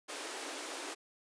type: high-pass noise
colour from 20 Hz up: pink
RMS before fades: -42 dBFS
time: 0.08-0.95 s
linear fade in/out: 20 ms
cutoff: 270 Hz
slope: 96 dB/octave
effects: resampled to 22050 Hz